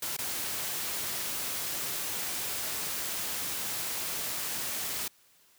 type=noise with dropouts; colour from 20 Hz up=white; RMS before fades=-34 dBFS; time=0.02-5.08 s; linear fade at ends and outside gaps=5 ms; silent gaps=0.168-0.186 s; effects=white hiss -63 dBFS RMS until 5.58 s + high-pass 60 Hz 12 dB/octave